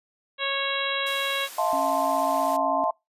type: harmonic tone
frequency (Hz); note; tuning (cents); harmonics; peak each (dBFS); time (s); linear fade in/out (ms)
551; C#5; -11; 1 / 2 / 3 / 4 / 5 / 6 / 7; -32 / -32 / -32 / -32 / -32 / -32 / -32; 0.38-1.49; 50
type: high-pass noise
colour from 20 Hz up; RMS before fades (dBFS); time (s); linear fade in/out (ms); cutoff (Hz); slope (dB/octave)
white; -40; 1.06-2.57; 10; 430; 12
type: chord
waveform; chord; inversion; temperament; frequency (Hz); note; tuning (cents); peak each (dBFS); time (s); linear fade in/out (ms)
sine; F major seventh; third; equal with one note detuned; 642.3 / 698.5 / 880 / 1046.5; E5 / F5 / A5 / C6; -45 / 0 / 0 / 0; -27; 1.58-2.91; 5
type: tone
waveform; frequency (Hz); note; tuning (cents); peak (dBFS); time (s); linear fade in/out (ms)
sine; 274; C#4; -20; -32; 1.73-2.84; 0
effects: noise-tail reverb RT60 0.2 s tail -25 dB re dry + resampled to 32000 Hz